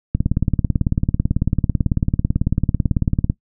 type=click train; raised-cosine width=5 ms; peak=-4 dBFS; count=58; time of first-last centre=0.15-3.299 s; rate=18.1 Hz; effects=noise-tail reverb RT60 0.1 s tail -19 dB re dry